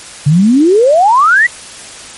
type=exponential sweep; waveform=sine; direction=up; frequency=138.59 to 2007 Hz; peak=-4 dBFS; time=0.26-1.47 s; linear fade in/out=10 ms; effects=white hiss -30 dBFS RMS until 2.17 s + MP3 48 kbps